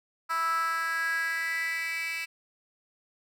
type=tone with high-pass filter sweep; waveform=10% pulse; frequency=328.7 Hz; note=E4; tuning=5 cents flat; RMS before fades=-30 dBFS; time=0.29-2.26 s; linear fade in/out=20 ms; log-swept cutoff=1200 to 2500 Hz; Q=6.4; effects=none